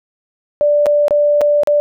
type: tone with dropouts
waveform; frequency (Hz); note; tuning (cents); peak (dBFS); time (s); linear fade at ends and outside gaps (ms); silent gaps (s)
sine; 587.3; D5; 0; -9; 0.61-1.8; 0; 0.859-0.866 / 1.082-1.108 / 1.41-1.415 / 1.634-1.673
effects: none